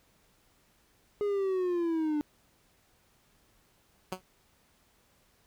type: linear sweep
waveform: triangle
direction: down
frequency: 416 to 293.7 Hz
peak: -25 dBFS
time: 1.21-2.21 s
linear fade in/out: 0 ms
type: tone with exponential decay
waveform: 10% pulse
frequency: 185.7 Hz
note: F#3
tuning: 7 cents sharp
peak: -22 dBFS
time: 4.12-4.22 s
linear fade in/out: 2 ms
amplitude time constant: 20 ms
effects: pink hiss -67 dBFS RMS until 5.46 s